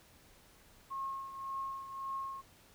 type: tone with tremolo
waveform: sine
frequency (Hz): 1081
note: C#6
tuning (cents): -44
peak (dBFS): -35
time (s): 0.9-2.42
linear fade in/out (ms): 20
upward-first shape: triangle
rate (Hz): 1.8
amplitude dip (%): 70
effects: pink hiss -62 dBFS RMS until 2.74 s